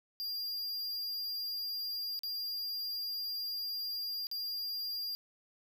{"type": "tone with dropouts", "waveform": "square", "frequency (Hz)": 4797, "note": "D8", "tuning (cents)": 36, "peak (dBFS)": -36, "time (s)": [0.2, 5.15], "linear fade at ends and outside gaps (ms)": 0, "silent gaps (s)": [[2.191, 2.234], [4.269, 4.314]], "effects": []}